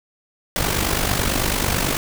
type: noise with amplitude modulation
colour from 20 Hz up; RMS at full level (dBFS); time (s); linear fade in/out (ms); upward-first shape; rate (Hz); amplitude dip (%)
pink; -18; 0.56-1.97; 0; sine; 49.1; 65
effects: none